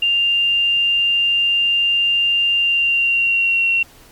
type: tone with pitch glide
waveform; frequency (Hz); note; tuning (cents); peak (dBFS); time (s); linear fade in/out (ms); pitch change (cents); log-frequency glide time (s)
sine; 2794 to 2733; F7 to F7; 0 to -38; -13; 0.02-3.83; 5; -38; 2.54-3.71
effects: pink hiss -46 dBFS RMS until 4.11 s + MP3 96 kbps